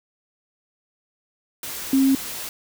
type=tone in noise; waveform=sine; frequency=268.7 Hz; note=C4; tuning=46 cents sharp; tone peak=-14 dBFS; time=1.93-2.15 s; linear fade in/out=2 ms; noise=white; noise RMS=-32 dBFS; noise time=1.63-2.49 s; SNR=+15 dB; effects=none